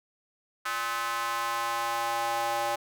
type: tone with high-pass filter sweep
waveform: square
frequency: 116.54 Hz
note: A#2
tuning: in tune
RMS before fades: -30 dBFS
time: 0.65-2.76 s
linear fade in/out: 10 ms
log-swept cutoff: 1300 to 720 Hz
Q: 3
effects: none